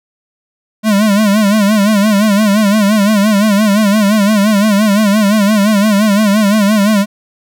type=tone with vibrato; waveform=square; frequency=207.7 Hz; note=G#3; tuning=in tune; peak=-8 dBFS; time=0.83-7.06 s; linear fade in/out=50 ms; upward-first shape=sine; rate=5.8 Hz; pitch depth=100 cents each way; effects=none